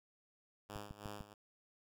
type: tone with tremolo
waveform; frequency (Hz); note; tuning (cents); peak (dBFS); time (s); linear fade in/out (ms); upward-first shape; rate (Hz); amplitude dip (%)
5% pulse; 103.4; G#2; -7; -34; 0.69-1.34; 10; sine; 3; 80
type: click train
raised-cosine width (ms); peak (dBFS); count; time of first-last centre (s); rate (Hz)
5; -35; 4; 0.76-1.208; 6.7
effects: none